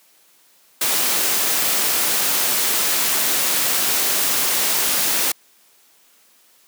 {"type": "noise", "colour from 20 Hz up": "white", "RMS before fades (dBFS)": -19, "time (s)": [0.81, 5.32], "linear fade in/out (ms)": 5, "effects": ["white hiss -55 dBFS RMS until 6.67 s", "high-pass 200 Hz 12 dB/octave"]}